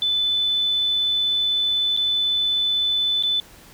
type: tone with dropouts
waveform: sine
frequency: 3504 Hz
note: A7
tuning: 8 cents flat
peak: -18 dBFS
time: 0.02-3.4 s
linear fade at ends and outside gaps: 1 ms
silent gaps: 1.966-1.973 / 3.226-3.235 s
effects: pink hiss -47 dBFS RMS until 3.73 s